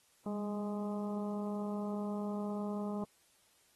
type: harmonic tone with a mistuned harmonic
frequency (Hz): 207.7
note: G#3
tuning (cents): 0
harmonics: 1 / 2 / 3 / 4 / 5 / 6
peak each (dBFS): -36 / -43 / -45 / -48 / -51 / -54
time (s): 0.26-3.04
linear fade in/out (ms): 2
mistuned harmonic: 1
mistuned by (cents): -35
effects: white hiss -69 dBFS RMS until 3.75 s + AAC 32 kbps